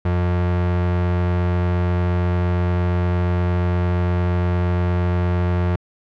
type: tone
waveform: 35% pulse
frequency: 88.6 Hz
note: F2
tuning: 25 cents sharp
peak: -15 dBFS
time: 0.05-5.76 s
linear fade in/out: 5 ms
effects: low-pass 2000 Hz 12 dB/octave